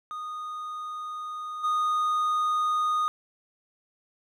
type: tone with level steps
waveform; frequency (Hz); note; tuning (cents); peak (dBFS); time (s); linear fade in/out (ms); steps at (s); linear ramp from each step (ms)
triangle; 1235; D#6; -13; -31 / -21; 0.11-3.08; 0; 1.63; 20
effects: none